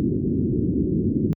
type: low-pass noise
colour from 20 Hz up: white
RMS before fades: -21 dBFS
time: 0-1.33 s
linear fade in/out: 0 ms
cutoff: 360 Hz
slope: 48 dB/octave
effects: high-pass 80 Hz 12 dB/octave